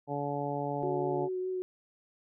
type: harmonic tone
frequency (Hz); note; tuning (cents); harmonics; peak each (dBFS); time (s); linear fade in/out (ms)
143.2; D3; -43; 1 / 2 / 3 / 4 / 5 / 6; -38 / -38 / -38 / -38 / -38 / -38; 0.07-1.29; 50
type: tone with vibrato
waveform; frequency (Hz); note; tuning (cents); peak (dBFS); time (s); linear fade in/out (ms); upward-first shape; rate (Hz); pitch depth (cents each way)
sine; 370; F#4; 0; -31; 0.83-1.62; 0; triangle; 4.9; 17
effects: none